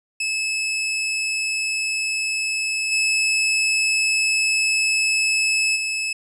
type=tone with level steps; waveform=sawtooth; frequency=2600 Hz; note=E7; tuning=24 cents flat; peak=-18 / -14 / -19 dBFS; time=0.2-6.13 s; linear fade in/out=5 ms; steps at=2.91 / 5.75 s; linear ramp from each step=20 ms; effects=resampled to 24000 Hz